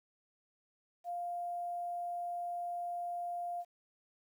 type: tone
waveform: sine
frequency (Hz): 700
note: F5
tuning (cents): +4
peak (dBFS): -36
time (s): 1.04-3.65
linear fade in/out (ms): 50
effects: 11-bit